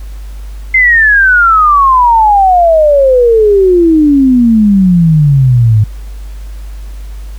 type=exponential sweep; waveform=sine; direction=down; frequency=2096 to 103.83 Hz; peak=-3 dBFS; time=0.74-5.84 s; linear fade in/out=5 ms; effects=added 50 Hz sine -21 dBFS peak until 7.38 s + pink hiss -41 dBFS RMS until 7.38 s

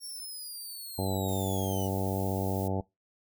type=linear sweep; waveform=10% pulse; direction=down; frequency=5540 to 2902 Hz; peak=-33 dBFS; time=0-1.89 s; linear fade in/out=50 ms
type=harmonic tone; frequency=95.7 Hz; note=G2; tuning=41 cents flat; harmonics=1 / 2 / 3 / 4 / 5 / 6 / 7 / 8 / 9; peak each=-32 / -35 / -37 / -38 / -39 / -40 / -40 / -41 / -42 dBFS; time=0.98-2.81 s; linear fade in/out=5 ms
type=noise; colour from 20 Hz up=violet; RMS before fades=-44 dBFS; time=1.28-2.68 s; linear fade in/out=5 ms
effects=noise-tail reverb RT60 0.2 s tail -22 dB re dry

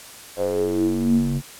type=tone with band-pass filter sweep; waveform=square; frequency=47.12 Hz; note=F#1; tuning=32 cents sharp; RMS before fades=-21 dBFS; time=0.36-1.42 s; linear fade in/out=50 ms; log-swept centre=560 to 170 Hz; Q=8.3; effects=white hiss -41 dBFS RMS until 1.59 s + low-pass 12000 Hz 12 dB/octave

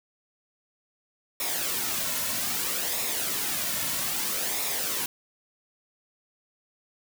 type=noise with flanger; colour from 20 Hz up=white; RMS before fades=-29 dBFS; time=1.4-5.06 s; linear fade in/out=2 ms; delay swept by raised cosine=0.65 to 2.55 ms; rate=0.62 Hz; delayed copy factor=-0.55; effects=none

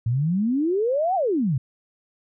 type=exponential two-way sweep; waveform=sine; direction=up then down; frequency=110 to 790 to 119.3 Hz; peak=-19 dBFS; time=0.06-1.58 s; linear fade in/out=5 ms; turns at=1.15 s; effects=none

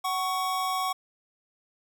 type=tone pair together; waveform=square; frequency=751.9 / 1108.7 Hz; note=F#5 / C#6; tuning=+28 / 0 cents; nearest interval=perfect fifth; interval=672 cents; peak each=-31 / -29 dBFS; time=0.04-0.93 s; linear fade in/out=10 ms; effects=none

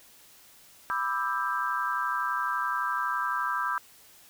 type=chord; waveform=sine; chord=E minor seventh; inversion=second; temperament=just; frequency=988.9 / 1186.7 / 1318.5 / 1582.2 Hz; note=B5 / D6 / E6 / G6; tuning=+2 / +18 / 0 / +16 cents; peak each=-32 dBFS; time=0.9-3.78 s; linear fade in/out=0 ms; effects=white hiss -55 dBFS RMS until 4.29 s

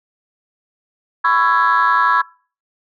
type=chord; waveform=sine; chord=C# minor seventh; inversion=third; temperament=just; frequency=997.9 / 1108.7 / 1330.5 / 1663.1 Hz; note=B5 / C#6 / E6 / G#6; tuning=+18 / 0 / +16 / +2 cents; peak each=-16 dBFS; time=1.24-2.22 s; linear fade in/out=10 ms; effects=noise-tail reverb RT60 0.4 s tail -23 dB re dry + tanh soft clip ceiling -5 dBFS

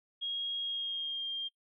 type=tone with pitch glide; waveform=sine; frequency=3276 to 3203 Hz; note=G#7 to G7; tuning=-24 to +37 cents; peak=-33 dBFS; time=0.21-1.49 s; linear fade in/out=20 ms; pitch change=-39 cents; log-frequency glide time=0.6-1.28 s; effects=noise-tail reverb RT60 0.1 s tail -22 dB re dry

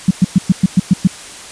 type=tone bursts; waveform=sine; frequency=185 Hz; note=F#3; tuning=in tune; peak=-4 dBFS; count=8; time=0.08-1.074 s; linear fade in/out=5 ms; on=28 ms; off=110 ms; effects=white hiss -32 dBFS RMS until 1.51 s + resampled to 22050 Hz

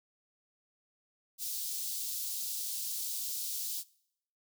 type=high-pass noise; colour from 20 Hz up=white; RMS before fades=-37 dBFS; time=1.38-3.84 s; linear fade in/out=50 ms; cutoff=3900 Hz; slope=24 dB/octave; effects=noise-tail reverb RT60 0.7 s tail -22 dB re dry

